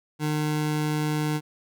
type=tone; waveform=25% pulse; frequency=151.8 Hz; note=D#3; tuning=42 cents flat; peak=-20 dBFS; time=0.19-1.41 s; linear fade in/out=50 ms; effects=none